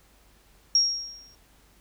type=tone with exponential decay; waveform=sine; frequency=5588 Hz; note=F8; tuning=in tune; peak=-15 dBFS; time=0.75-1.35 s; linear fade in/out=2 ms; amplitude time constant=130 ms; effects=added 50 Hz sine -60 dBFS peak until 1.8 s + pink hiss -60 dBFS RMS until 1.8 s